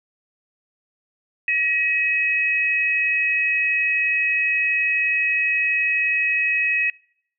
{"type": "tone pair together", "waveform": "sine", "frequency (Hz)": [1909, 2548], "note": ["A#6", "D#7"], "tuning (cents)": [41, 41], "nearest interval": "perfect fourth", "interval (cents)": 500, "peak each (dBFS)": [-23, -19], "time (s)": [1.48, 6.9], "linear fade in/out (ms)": 2, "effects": ["noise-tail reverb RT60 0.7 s tail -26 dB re dry"]}